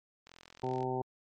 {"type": "click train", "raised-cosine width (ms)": 0.2, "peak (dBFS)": -34, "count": 25, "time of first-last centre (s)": [0.27, 0.829], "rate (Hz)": 42.9}
{"type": "harmonic tone", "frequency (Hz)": 128.3, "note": "C3", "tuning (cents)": -34, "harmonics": [1, 2, 3, 4, 5, 6, 7], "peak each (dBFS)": [-39, -41, -35, -44, -45, -38, -40], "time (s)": [0.63, 1.02], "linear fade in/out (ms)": 5}
{"effects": ["MP3 64 kbps"]}